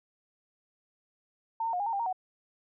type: tone with pitch steps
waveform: sine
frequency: 905 / 913 / 718 / 813 / 913 / 796 / 929 / 744 Hz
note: A5 / A#5 / F5 / G#5 / A#5 / G5 / A#5 / F#5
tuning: +48 / -36 / +48 / -37 / -36 / +26 / -6 / +9 cents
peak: -28 dBFS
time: 1.6-2.128 s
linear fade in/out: 5 ms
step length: 66 ms
effects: none